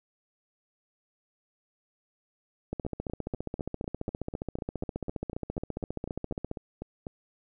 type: two click trains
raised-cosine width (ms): 2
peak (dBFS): -23 / -19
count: 18 / 57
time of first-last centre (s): 2.85-7.068 / 2.73-6.514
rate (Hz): 4.03 / 14.8
effects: none